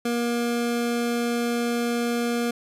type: tone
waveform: 25% pulse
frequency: 237.3 Hz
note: A#3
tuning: 31 cents sharp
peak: -19 dBFS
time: 0.05-2.51 s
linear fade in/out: 5 ms
effects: resampled to 32000 Hz